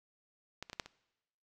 clicks, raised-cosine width 0.2 ms, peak -23 / -29 / -25 / -17 / -30 dBFS, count 5, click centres 0.626 / 0.698 / 0.731 / 0.798 / 0.86 s, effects noise-tail reverb RT60 1.0 s tail -23 dB re dry

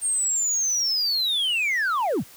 sine linear sweep, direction down, 8760 to 73.3 Hz, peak -18 dBFS, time 0.01-2.24 s, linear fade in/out 50 ms, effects tanh soft clip ceiling -20 dBFS + white hiss -48 dBFS RMS until 2.36 s

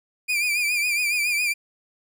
40% pulse tone with vibrato, 2400 Hz, D7, 37 cents sharp, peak -20 dBFS, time 0.28-1.54 s, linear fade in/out 20 ms, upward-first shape triangle, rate 7.2 Hz, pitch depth 80 cents each way, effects none

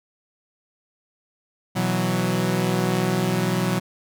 sawtooth chord, B suspended fourth, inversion none, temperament equal, 123.47 / 164.81 / 185 Hz, B2 / E3 / F#3, 0 / 0 / 0 cents, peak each -22 / -22 / -19 dBFS, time 1.75-3.8 s, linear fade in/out 20 ms, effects none

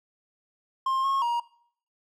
triangle tone with pitch steps, 1061 / 1086 / 947 Hz, C6 / C#6 / A#5, +24 / -36 / +27 cents, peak -21 dBFS, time 0.86-1.4 s, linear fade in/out 5 ms, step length 180 ms, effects noise-tail reverb RT60 0.6 s tail -21 dB re dry

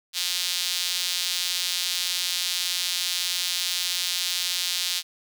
sawtooth tone with high-pass filter, 178.3 Hz, F3, 36 cents sharp, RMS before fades -27 dBFS, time 0.13-5.03 s, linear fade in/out 50 ms, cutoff 3800 Hz, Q 1.9, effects none

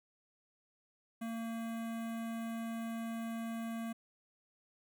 square tone with notch filter, 228.1 Hz, A#3, 37 cents flat, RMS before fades -40 dBFS, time 1.21-3.93 s, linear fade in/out 10 ms, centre 4900 Hz, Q 0.97, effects none

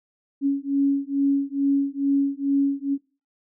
sine beating tone pair, 277.2 / 279.5 Hz, C#4 / C#4, 0 / +14 cents, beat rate 2.3 Hz, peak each -22 / -22 dBFS, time 0.41-2.98 s, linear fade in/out 50 ms, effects noise-tail reverb RT60 0.3 s tail -18 dB re dry

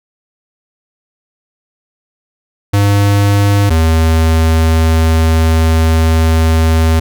square tone pair in turn, 101 / 80.74 Hz, G#2 / E2, -48 / -35 cents, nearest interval major third, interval 387 cents, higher first, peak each -8 dBFS, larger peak neither, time 2.73-3.7 / 3.7-7 s, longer second, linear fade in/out 10 ms, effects none

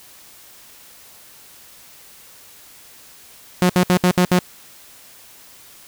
sawtooth tone bursts, 180.4 Hz, F#3, 44 cents flat, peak -8 dBFS, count 6, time 3.62-4.389 s, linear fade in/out 0 ms, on 74 ms, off 65 ms, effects white hiss -45 dBFS RMS until 5.87 s

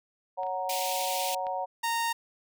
sine chord, F# major, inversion second, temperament equal, 554.4 / 740 / 932.3 Hz, C#5 / F#5 / A#5, 0 / 0 / 0 cents, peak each -35 / -32 / -34 dBFS, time 0.37-1.66 s, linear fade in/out 20 ms
clicks, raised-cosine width 0.3 ms, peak -33 / -39 / -29 dBFS, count 3, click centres 0.433 / 0.467 / 1.468 s
pink high-pass noise, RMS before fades -34 dBFS, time 0.69-1.35 s, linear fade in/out 5 ms, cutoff 2300 Hz, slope 48 dB/octave
sawtooth tone, 925 Hz, A#5, 14 cents flat, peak -23 dBFS, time 1.83-2.13 s, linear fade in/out 10 ms
effects none

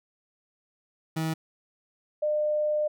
30% pulse / sine tone pair in turn, 160 / 602.9 Hz, D#3 / D5, +49 / +45 cents, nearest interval octave + major seventh, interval 2296 cents, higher second, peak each -24 / -23 dBFS, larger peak second, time 1.16-1.34 / 2.22-2.88 s, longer second, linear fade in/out 10 ms, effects none

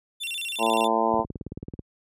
45% pulse tone with vibrato, 3111 Hz, G7, 14 cents flat, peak -29 dBFS, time 0.2-0.88 s, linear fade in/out 20 ms, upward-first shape square, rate 14 Hz, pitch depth 220 cents each way
harmonic tone, 112.8 Hz, A2, 44 cents sharp, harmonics 2 / 3 / 4 / 5 / 6 / 7 / 8 / 9, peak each -30 / -30 / -29 / -30 / -27 / -29 / -26 / -28 dBFS, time 0.58-1.25 s, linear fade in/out 50 ms
click train, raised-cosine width 3 ms, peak -21 dBFS, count 13, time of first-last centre 1.14-1.792 s, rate 18.4 Hz
effects high-pass 60 Hz 12 dB/octave + resampled to 32000 Hz

